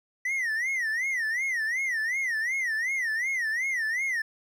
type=tone with vibrato; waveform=triangle; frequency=1944 Hz; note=B6; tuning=28 cents flat; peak=-24 dBFS; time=0.25-4.22 s; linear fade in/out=5 ms; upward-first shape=sine; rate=2.7 Hz; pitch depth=190 cents each way; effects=none

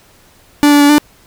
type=tone with pitch steps; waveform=45% pulse; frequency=291.9 / 289.9 / 287.9 / 296.2 Hz; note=D4 / D4 / D4 / D4; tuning=-10 / -22 / -34 / +15 cents; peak=-5 dBFS; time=0.63-0.982 s; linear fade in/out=0 ms; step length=88 ms; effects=pink hiss -47 dBFS RMS until 1.26 s

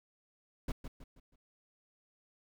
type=noise with echo; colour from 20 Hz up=brown; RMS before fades=-35 dBFS; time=0.68-0.72 s; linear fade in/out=5 ms; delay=160 ms; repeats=4; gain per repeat=-8 dB; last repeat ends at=1.36 s; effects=none

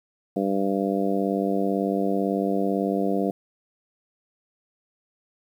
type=harmonic tone; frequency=98 Hz; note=G2; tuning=in tune; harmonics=2 / 3 / 4 / 5 / 6 / 7; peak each=-26 / -27 / -29 / -29 / -33 / -30 dBFS; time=0.36-3.31 s; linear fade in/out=5 ms; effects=9-bit

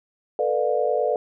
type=chord; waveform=sine; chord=B half-diminished seventh; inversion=third; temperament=just; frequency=444.5 / 493.9 / 592.7 / 711.2 Hz; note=A4 / B4 / D5 / F5; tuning=+18 / 0 / +16 / +31 cents; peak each=-25 / -24 / -24 / -27 dBFS; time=0.39-1.16 s; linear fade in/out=2 ms; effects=none

